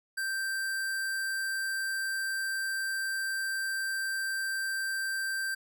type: tone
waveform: square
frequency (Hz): 1568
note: G6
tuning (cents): 0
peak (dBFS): -31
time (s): 0.17-5.55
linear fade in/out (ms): 10
effects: none